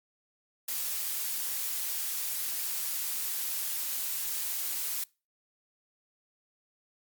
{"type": "noise", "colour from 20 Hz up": "blue", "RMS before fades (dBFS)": -33, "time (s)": [0.68, 5.04], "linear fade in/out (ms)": 5, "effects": ["noise-tail reverb RT60 0.3 s tail -24 dB re dry", "Opus 48 kbps"]}